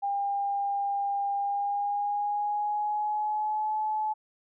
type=tone with pitch glide; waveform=sine; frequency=802 to 859.6 Hz; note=G5 to A5; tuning=+39 to -41 cents; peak=-26 dBFS; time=0.02-4.14 s; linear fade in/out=20 ms; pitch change=+120 cents; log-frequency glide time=1.35-3.75 s; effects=none